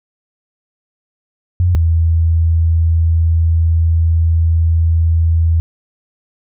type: tone pair in turn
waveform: sine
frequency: 88.8 / 82.23 Hz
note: F2 / E2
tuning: +29 / -4 cents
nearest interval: minor second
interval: 133 cents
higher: first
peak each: -9 dBFS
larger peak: neither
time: 1.6-1.75 / 1.75-5.6 s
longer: second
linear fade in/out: 0 ms
effects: none